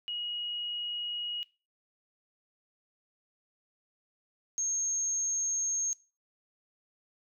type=tone pair in turn; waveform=sine; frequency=2895 / 6469 Hz; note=F#7 / G#8; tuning=-38 / -46 cents; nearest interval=octave + major second; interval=1392 cents; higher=second; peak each=-33 / -29 dBFS; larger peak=second; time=0.08-1.43 / 4.58-5.93 s; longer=neither; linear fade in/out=0 ms; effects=noise-tail reverb RT60 0.3 s tail -20 dB re dry